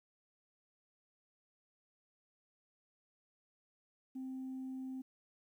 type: tone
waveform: sine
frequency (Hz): 261.3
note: C4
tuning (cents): -2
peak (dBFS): -39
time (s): 4.15-5.02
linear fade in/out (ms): 10
effects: tanh soft clip ceiling -38 dBFS + 12-bit